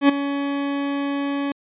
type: tone with ADSR envelope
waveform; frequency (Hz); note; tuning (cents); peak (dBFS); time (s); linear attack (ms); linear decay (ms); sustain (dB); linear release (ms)
40% pulse; 281.4; C#4; +26; -8; 0.01-1.52; 80; 10; -13; 3
effects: resampled to 8000 Hz